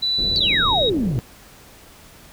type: tone with pitch glide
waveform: sine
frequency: 3970 to 3791 Hz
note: B7 to A#7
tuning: +8 to +28 cents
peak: -18 dBFS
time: 0.02-0.9 s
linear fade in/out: 10 ms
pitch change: -80 cents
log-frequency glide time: 0.34-0.6 s
type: low-pass noise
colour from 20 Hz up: pink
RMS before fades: -29 dBFS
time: 0.18-1.2 s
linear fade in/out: 5 ms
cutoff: 500 Hz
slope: 24 dB/octave
type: exponential sweep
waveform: sine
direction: down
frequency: 4699 to 109.5 Hz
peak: -18 dBFS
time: 0.36-1.19 s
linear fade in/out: 0 ms
effects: pink hiss -46 dBFS RMS until 2.32 s